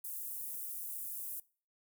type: high-pass noise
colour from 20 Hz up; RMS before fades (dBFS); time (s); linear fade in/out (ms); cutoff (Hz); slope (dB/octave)
pink; -42; 0.04-1.4; 5; 11000; 24
effects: noise-tail reverb RT60 0.4 s tail -22 dB re dry